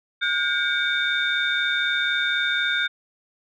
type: tone cluster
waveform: sine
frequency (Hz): 1442 / 1586 / 2257 / 3627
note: F#6 / G6 / C#7 / A#7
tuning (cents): -45 / +20 / +31 / -48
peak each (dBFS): -24 / -25 / -29 / -25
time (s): 0.21-2.88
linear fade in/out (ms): 20
effects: tanh soft clip ceiling -11 dBFS